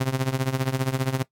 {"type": "tone with tremolo", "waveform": "sawtooth", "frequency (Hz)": 131.7, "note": "C3", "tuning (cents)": 12, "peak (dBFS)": -15, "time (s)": [0, 1.23], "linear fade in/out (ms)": 10, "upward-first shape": "triangle", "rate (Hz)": 15, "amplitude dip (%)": 90, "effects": ["noise-tail reverb RT60 0.1 s tail -20 dB re dry", "AAC 64 kbps"]}